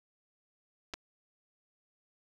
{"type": "clicks", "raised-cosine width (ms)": 0.2, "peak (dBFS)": -22, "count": 2, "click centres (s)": [0.937, 0.94], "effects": ["9-bit"]}